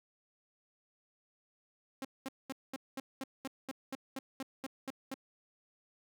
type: tone bursts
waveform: sawtooth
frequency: 267.1 Hz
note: C4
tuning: 36 cents sharp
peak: -34 dBFS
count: 14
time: 2.02-5.142 s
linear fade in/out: 2 ms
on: 28 ms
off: 210 ms
effects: none